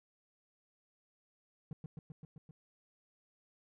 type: tone with echo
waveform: triangle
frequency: 153.9 Hz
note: D#3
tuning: 19 cents flat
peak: -37 dBFS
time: 1.71-1.73 s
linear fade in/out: 2 ms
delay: 130 ms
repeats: 6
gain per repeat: -2 dB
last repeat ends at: 2.51 s
effects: none